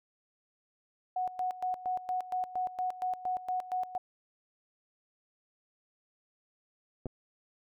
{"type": "tone with tremolo", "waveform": "sine", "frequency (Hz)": 736, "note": "F#5", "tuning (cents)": -9, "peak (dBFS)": -29, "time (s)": [1.16, 3.98], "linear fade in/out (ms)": 5, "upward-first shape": "square", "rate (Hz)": 4.3, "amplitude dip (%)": 80}
{"type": "clicks", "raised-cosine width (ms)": 2, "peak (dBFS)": [-24, -28], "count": 2, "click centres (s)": [7.058, 7.066]}
{"effects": []}